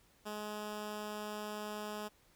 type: tone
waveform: 10% pulse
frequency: 210.6 Hz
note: G#3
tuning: 24 cents sharp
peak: -32 dBFS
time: 0.25-2.09 s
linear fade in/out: 20 ms
effects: pink hiss -68 dBFS RMS until 2.35 s